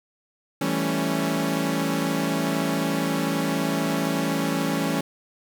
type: chord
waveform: sawtooth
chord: A dominant seventh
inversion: second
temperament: equal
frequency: 164.81 / 196 / 220 / 277.2 Hz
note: E3 / G3 / A3 / C#4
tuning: 0 / 0 / 0 / 0 cents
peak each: -24 / -26 / -26 / -22 dBFS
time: 0.61-5.01 s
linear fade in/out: 5 ms
effects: 8-bit

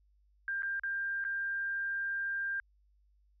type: tone with dropouts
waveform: sine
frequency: 1593 Hz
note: G6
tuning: 27 cents sharp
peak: -32 dBFS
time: 0.48-2.6 s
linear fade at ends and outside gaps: 1 ms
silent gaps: 0.622-0.631 / 0.796-0.835 / 1.241-1.249 s
effects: added 50 Hz sine -65 dBFS peak until 3.4 s

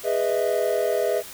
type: chord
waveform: triangle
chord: E major seventh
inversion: first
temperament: just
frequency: 412 / 494.4 / 618.1 / 659.3 Hz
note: G#4 / B4 / D#5 / E5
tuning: -14 / +2 / -12 / 0 cents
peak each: -24 dBFS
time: 0.03-1.23 s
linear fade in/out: 50 ms
effects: white hiss -40 dBFS RMS until 1.33 s

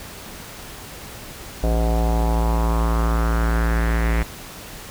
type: tone with low-pass filter sweep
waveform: square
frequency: 56.8 Hz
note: A#1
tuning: 44 cents flat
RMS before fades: -19 dBFS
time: 1.63-4.23 s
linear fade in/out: 5 ms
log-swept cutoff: 630 to 2100 Hz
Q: 3.3
effects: pink hiss -37 dBFS RMS until 4.9 s

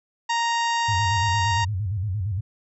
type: harmonic tone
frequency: 932.3 Hz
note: A#5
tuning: in tune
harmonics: 1 / 2 / 3 / 4 / 5 / 6 / 7 / 8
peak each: -22 / -28 / -32 / -34 / -36 / -38 / -39 / -40 dBFS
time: 0.29-1.65 s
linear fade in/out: 10 ms
type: tone with vibrato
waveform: sine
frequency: 98.7 Hz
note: G2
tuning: 12 cents sharp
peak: -23 dBFS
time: 0.88-2.41 s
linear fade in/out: 10 ms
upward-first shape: square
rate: 8.7 Hz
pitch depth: 140 cents each way
effects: none

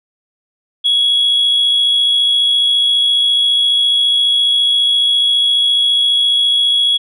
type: tone with amplitude modulation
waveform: sine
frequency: 3342 Hz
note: G#7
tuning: 10 cents sharp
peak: -7 dBFS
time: 0.84-6.98 s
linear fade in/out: 20 ms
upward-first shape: sine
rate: 54.6 Hz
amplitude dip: 30%
effects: tanh soft clip ceiling -7 dBFS

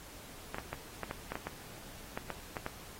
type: clicks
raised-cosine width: 0.5 ms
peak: -22 dBFS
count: 12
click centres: 0.545 / 0.584 / 0.73 / 1.033 / 1.111 / 1.32 / 1.355 / 1.47 / 2.175 / 2.303 / 2.568 / 2.664 s
effects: pink hiss -51 dBFS RMS until 2.99 s + AAC 48 kbps

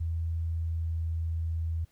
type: tone with pitch glide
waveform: sine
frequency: 82.41 to 81.89 Hz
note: E2 to E2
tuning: 0 to -11 cents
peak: -28 dBFS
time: 0-1.85 s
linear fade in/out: 10 ms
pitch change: -11 cents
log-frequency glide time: 0.4-1.01 s
effects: pink hiss -69 dBFS RMS until 1.91 s

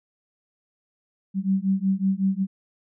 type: beating tone pair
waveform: sine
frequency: 190 / 195.4 Hz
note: F#3 / G3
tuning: +46 / -5 cents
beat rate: 5.4 Hz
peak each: -23 dBFS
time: 1.34-2.47 s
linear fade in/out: 50 ms
effects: none

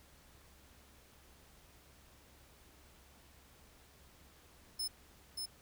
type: tone with echo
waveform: sawtooth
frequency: 5230 Hz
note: E8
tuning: 15 cents flat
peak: -33 dBFS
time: 4.79-4.88 s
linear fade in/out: 10 ms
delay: 580 ms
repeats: 1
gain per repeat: -3 dB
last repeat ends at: 5.46 s
effects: added 68 Hz sine -66 dBFS peak until 5.61 s + pink hiss -63 dBFS RMS until 5.61 s

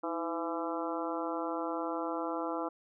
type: harmonic tone with a mistuned harmonic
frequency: 168.2 Hz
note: E3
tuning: 35 cents sharp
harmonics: 2 / 3 / 4 / 5 / 6 / 7 / 8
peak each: -37 / -39 / -40 / -41 / -42 / -42 / -43 dBFS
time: 0.03-2.69 s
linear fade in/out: 10 ms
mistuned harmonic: 2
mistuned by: -68 cents
effects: none

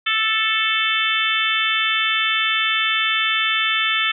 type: harmonic tone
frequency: 440 Hz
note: A4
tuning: in tune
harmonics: 3 / 4 / 5 / 6 / 7 / 8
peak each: -24 / -24 / -24 / -24 / -24 / -24 dBFS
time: 0.06-4.12 s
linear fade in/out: 10 ms
effects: none

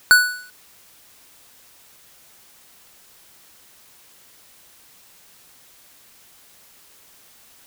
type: tone with exponential decay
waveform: square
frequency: 1480 Hz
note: F#6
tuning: in tune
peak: -6 dBFS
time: 0.11-0.5 s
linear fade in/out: 0 ms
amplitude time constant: 84 ms
effects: white hiss -51 dBFS RMS until 7.66 s

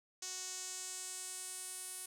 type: tone with band-pass filter sweep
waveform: sawtooth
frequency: 370 Hz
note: F#4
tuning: in tune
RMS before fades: -45 dBFS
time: 0.22-2.06 s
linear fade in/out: 5 ms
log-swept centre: 6500 to 9900 Hz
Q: 3.1
effects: none

